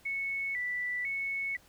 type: tone with vibrato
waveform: sine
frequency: 2086 Hz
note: C7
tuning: 6 cents flat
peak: -31 dBFS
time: 0.05-1.57 s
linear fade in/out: 10 ms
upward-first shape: square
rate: 1 Hz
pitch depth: 97 cents each way
effects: pink hiss -61 dBFS RMS until 1.68 s